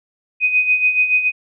sine tone with tremolo, 2500 Hz, D#7, 8 cents sharp, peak -10 dBFS, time 0.4-1.32 s, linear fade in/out 50 ms, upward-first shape sine, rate 7 Hz, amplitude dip 65%, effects none

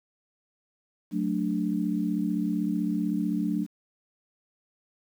sine chord, D major, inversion first, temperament equal with one note detuned, 184.25 / 220 / 293.7 Hz, F#3 / A3 / D4, -7 / 0 / 0 cents, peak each -29 dBFS, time 1.11-3.67 s, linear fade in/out 50 ms, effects 9-bit

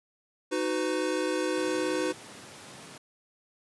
square chord, B major, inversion first, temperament equal with one note detuned, 311.1 / 370 / 502.8 Hz, D#4 / F#4 / B4, 0 / 0 / +31 cents, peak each -32 dBFS, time 0.51-2.13 s, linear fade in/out 20 ms
pink high-pass noise, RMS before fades -47 dBFS, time 1.57-2.98 s, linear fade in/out 5 ms, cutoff 120 Hz, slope 24 dB/octave
effects resampled to 24000 Hz

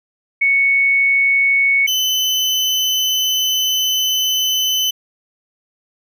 sine / 35% pulse tone pair in turn, 2217 / 3029 Hz, C#7 / F#7, 0 / +40 cents, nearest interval perfect fourth, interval 540 cents, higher second, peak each -11 / -13 dBFS, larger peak first, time 0.41-1.87 / 1.87-4.91 s, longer second, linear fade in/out 10 ms, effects none

